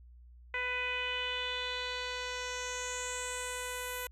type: tone with low-pass filter sweep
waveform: 10% pulse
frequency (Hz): 498.2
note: B4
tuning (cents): +15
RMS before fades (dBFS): -37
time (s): 0.54-4.07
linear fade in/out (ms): 2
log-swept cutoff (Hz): 2200 to 12000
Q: 3.9
effects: added 60 Hz sine -52 dBFS peak until 4.11 s